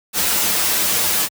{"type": "noise with comb filter", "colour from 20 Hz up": "white", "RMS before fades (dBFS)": -18, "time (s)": [0.13, 1.29], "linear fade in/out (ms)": 50, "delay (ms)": 7.5, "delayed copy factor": -1, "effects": ["high-pass 80 Hz 12 dB/octave"]}